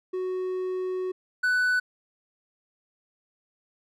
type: tone pair in turn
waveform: triangle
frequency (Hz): 370 / 1492.4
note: F#4 / F#6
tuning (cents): 0 / +14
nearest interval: 2 octaves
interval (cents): 2414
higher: second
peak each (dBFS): -25 / -19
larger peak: second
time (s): 0.13-1.12 / 1.43-1.8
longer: first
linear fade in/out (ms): 10
effects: none